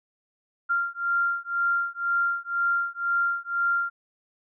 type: beating tone pair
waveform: sine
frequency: 1388 / 1390 Hz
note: F6 / F6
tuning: -11 / -9 cents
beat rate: 2 Hz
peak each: -26 dBFS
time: 0.69-3.9 s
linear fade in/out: 20 ms
effects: none